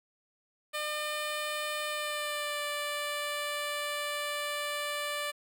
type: tone with pitch glide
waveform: 10% pulse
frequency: 602 to 586.6 Hz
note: D5 to D5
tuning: +43 to -2 cents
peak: -24 dBFS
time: 0.73-5.32 s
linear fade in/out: 20 ms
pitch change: -45 cents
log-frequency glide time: 1.85-2.65 s
effects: 11-bit

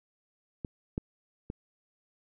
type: clicks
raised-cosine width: 3 ms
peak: -22 / -18 / -23 dBFS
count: 3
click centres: 0.648 / 0.979 / 1.501 s
effects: none

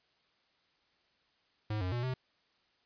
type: tone with pitch steps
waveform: square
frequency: 106.9 / 91.5 / 120.9 / 128.8 Hz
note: A2 / F#2 / B2 / C3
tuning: -49 / -19 / -36 / -27 cents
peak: -33 dBFS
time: 1.7-2.14 s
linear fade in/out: 5 ms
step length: 110 ms
effects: white hiss -72 dBFS RMS until 2.85 s + resampled to 11025 Hz

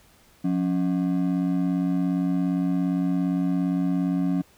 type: ring-modulated tone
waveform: triangle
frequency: 226.9 Hz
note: A#3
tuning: 47 cents flat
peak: -16 dBFS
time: 0.44-4.42 s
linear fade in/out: 10 ms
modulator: 48.7 Hz
effects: pink hiss -57 dBFS RMS until 4.57 s

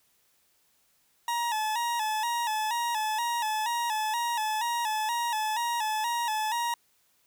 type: tone with vibrato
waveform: 40% pulse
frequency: 903 Hz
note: A5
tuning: 45 cents sharp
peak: -26 dBFS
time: 1.28-6.74 s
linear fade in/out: 2 ms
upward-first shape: square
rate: 2.1 Hz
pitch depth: 80 cents each way
effects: white hiss -68 dBFS RMS until 7.26 s

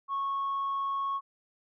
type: tone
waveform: sine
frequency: 1101 Hz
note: C#6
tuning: 12 cents flat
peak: -27 dBFS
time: 0.08-1.21 s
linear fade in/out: 50 ms
effects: tanh soft clip ceiling -26 dBFS

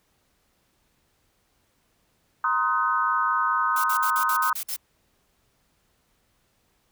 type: chord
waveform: sine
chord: C half-diminished seventh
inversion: third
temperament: just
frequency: 941.9 / 1046.5 / 1255.8 / 1507 Hz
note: Bb5 / C6 / Eb6 / Gb6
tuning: +18 / 0 / +16 / +31 cents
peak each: -29 / -27 / -23 / -28 dBFS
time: 2.44-4.53 s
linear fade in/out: 2 ms
type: noise bursts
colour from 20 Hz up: blue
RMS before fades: -31 dBFS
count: 8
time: 3.76-4.764 s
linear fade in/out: 5 ms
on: 80 ms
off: 52 ms
type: tone with exponential growth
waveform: 25% pulse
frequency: 5274 Hz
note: E8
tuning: in tune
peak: -23 dBFS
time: 4.67-4.74 s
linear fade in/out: 2 ms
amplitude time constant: 15 ms
effects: pink hiss -68 dBFS RMS until 6.91 s

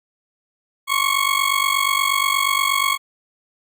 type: ring-modulated tone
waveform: 20% pulse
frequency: 1100 Hz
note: C#6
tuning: 14 cents flat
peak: -9 dBFS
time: 0.87-2.98 s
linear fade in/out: 50 ms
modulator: 24.2 Hz
effects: none

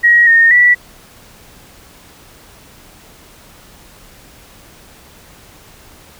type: tone with pitch steps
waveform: sine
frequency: 1897 / 1840 / 1954 Hz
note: A#6 / A#6 / B6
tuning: +30 / -23 / -19 cents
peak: -5 dBFS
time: 0.03-0.75 s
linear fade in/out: 20 ms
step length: 240 ms
effects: pink hiss -42 dBFS RMS until 6.19 s

